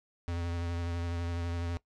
square tone with vibrato, 85.6 Hz, F2, 34 cents flat, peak -33 dBFS, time 0.28-1.77 s, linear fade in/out 0 ms, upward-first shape triangle, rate 12 Hz, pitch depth 28 cents each way, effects noise-tail reverb RT60 0.1 s tail -19 dB re dry + low-pass 6000 Hz 12 dB/octave

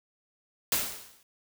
white noise with exponential decay, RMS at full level -24 dBFS, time 0.72-1.23 s, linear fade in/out 2 ms, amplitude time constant 110 ms, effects none

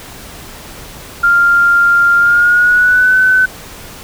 sine tone with pitch glide, 1396 to 1513.6 Hz, F6 to F#6, -1 to +39 cents, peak -6 dBFS, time 1.23-3.46 s, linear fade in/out 10 ms, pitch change +140 cents, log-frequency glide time 2.18-3.16 s, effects pink hiss -32 dBFS RMS until 4.03 s

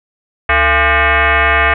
sine tone with frequency modulation, 304.2 Hz, D#4, 39 cents flat, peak -8 dBFS, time 0.49-1.74 s, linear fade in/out 5 ms, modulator 376 Hz, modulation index 5.7, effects none

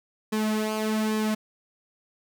sawtooth tone with flanger, 216.2 Hz, A3, 30 cents flat, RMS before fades -26 dBFS, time 0.32-1.35 s, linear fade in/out 10 ms, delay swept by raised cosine 1.4 to 4.1 ms, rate 1.2 Hz, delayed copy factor -0.65, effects none

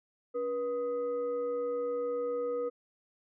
sine tone with frequency modulation, 484.6 Hz, B4, 33 cents flat, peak -30 dBFS, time 0.34-2.7 s, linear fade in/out 20 ms, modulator 767 Hz, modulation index 0.41, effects none

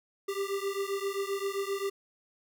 square beating tone pair, 392 / 399.6 Hz, G4 / G4, 0 / +33 cents, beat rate 7.6 Hz, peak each -34 / -35 dBFS, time 0.28-1.9 s, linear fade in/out 10 ms, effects none

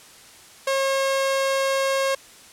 sawtooth tone, 541 Hz, C#5, 42 cents flat, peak -16 dBFS, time 0.67-2.15 s, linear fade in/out 5 ms, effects white hiss -47 dBFS RMS until 2.52 s + low-pass 10000 Hz 12 dB/octave

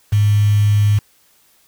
sine tone with quantisation, 103.83 Hz, G#2, in tune, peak -10 dBFS, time 0.12-0.99 s, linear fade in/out 10 ms, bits 5, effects white hiss -55 dBFS RMS until 1.67 s

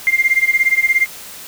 sine tone with tremolo, 2100 Hz, C7, 6 cents sharp, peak -7 dBFS, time 0.07-1.06 s, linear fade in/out 0 ms, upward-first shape sine, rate 17 Hz, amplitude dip 90%, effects tanh soft clip ceiling -4 dBFS + white hiss -34 dBFS RMS until 1.47 s

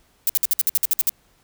violet noise bursts, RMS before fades -18 dBFS, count 11, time 0.27-1.094 s, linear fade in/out 0 ms, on 24 ms, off 56 ms, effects pink hiss -60 dBFS RMS until 1.43 s

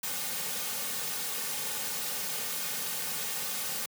white noise with comb filter, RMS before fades -34 dBFS, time 0.03-3.86 s, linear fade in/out 5 ms, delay 3 ms, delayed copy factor -0.85, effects high-pass 150 Hz 12 dB/octave

